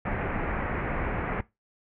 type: low-pass noise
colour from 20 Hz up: pink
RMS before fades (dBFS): -30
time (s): 0.05-1.41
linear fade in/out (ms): 5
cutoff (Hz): 2300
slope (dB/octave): 48
effects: noise-tail reverb RT60 0.2 s tail -19 dB re dry